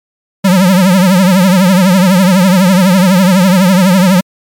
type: tone with vibrato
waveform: square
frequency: 185.9 Hz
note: F#3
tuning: 8 cents sharp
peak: -5 dBFS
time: 0.44-4.21 s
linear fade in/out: 10 ms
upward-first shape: triangle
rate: 12 Hz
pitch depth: 140 cents each way
effects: MP3 96 kbps